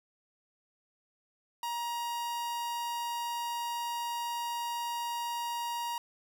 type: tone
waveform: 45% pulse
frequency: 946 Hz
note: A#5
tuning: 25 cents sharp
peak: -33 dBFS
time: 1.63-5.98 s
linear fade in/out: 2 ms
effects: none